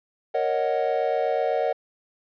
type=chord; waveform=triangle; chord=D# minor seventh; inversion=second; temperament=equal; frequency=466.2 / 554.4 / 622.3 / 740 Hz; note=A#4 / C#5 / D#5 / F#5; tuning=0 / 0 / 0 / 0 cents; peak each=-25 dBFS; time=0.34-1.73 s; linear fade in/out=10 ms; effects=resampled to 11025 Hz